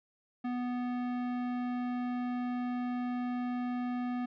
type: tone with tanh clipping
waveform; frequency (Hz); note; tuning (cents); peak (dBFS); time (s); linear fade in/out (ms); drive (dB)
sine; 246.6; B3; -2; -34; 0.44-4.26; 10; 17
effects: none